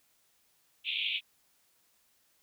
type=band-pass noise; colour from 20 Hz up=white; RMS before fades=-33 dBFS; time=0.84-1.21 s; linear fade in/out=50 ms; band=2300 to 3600 Hz; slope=96 dB/octave; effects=white hiss -70 dBFS RMS until 2.42 s